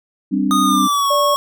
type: chord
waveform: sine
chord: G suspended fourth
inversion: none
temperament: equal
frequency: 196 / 261.6 / 293.7 Hz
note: G3 / C4 / D4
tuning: 0 / 0 / 0 cents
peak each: -19 dBFS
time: 0.31-0.88 s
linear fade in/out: 20 ms
type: tone with pitch glide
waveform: square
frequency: 1236 to 1101.2 Hz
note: D#6 to C#6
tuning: -12 to -12 cents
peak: -15 dBFS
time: 0.51-1.36 s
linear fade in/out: 0 ms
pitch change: -200 cents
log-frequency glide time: 0.63-1.12 s
type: tone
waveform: sine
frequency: 582 Hz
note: D5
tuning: 16 cents flat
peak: -16 dBFS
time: 1.1-1.35 s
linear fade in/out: 10 ms
effects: none